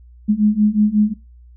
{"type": "beating tone pair", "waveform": "sine", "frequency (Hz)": [207.7, 213.2], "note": ["G#3", "G#3"], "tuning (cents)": [0, 46], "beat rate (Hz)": 5.5, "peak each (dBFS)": [-16, -14], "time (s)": [0.28, 1.14], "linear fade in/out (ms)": 20, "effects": ["noise-tail reverb RT60 0.2 s tail -19 dB re dry", "added 60 Hz sine -41 dBFS peak until 1.56 s"]}